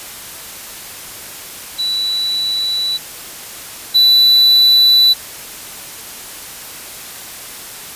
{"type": "tone pair in turn", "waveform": ["sine", "triangle"], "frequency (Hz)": [3951, 3970], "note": ["B7", "B7"], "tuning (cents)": [0, 8], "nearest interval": "unison", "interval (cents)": 8, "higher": "second", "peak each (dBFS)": [-15, -5], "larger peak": "second", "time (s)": [[1.78, 2.98], [3.94, 5.14]], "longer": "neither", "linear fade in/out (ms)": 20, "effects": ["white hiss -31 dBFS RMS until 7.95 s", "resampled to 32000 Hz"]}